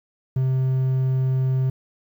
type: tone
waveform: triangle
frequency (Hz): 130.81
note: C3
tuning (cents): 0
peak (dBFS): -16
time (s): 0.36-1.7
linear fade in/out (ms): 5
effects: 9-bit